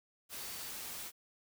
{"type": "tone in noise", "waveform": "sine", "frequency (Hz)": 4543, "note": "C#8", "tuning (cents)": 42, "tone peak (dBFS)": -54, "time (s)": [0.36, 0.72], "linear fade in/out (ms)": 50, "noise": "white", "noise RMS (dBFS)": -44, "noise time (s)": [0.29, 1.12], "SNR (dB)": -13, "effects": []}